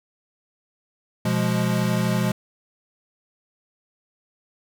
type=chord; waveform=square; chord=F diminished; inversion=second; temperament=equal; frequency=123.47 / 174.61 / 207.7 Hz; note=Cb3 / F3 / Ab3; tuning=0 / 0 / 0 cents; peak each=-25 dBFS; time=1.25-2.32 s; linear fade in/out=5 ms; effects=none